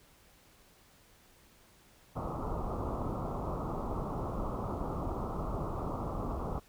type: low-pass noise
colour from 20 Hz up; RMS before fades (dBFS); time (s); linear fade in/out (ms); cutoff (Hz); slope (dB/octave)
pink; -36; 2.15-6.6; 20; 1300; 96
effects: pink hiss -62 dBFS RMS until 6.68 s